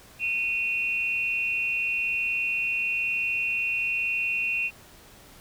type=tone pair together; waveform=sine; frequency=2489 / 2730 Hz; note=D#7 / F7; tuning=0 / -40 cents; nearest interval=major second; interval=160 cents; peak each=-27 dBFS; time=0.19-4.71 s; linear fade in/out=50 ms; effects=pink hiss -51 dBFS RMS until 5.4 s